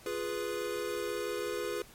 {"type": "chord", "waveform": "square", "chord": "F diminished", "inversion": "none", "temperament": "equal", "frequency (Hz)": [349.2, 415.3, 493.9], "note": ["F4", "Ab4", "Cb5"], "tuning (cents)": [0, 0, 0], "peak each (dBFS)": [-40, -37, -38], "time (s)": [0.06, 1.82], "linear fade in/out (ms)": 2, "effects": ["pink hiss -55 dBFS RMS until 1.94 s", "MP3 64 kbps"]}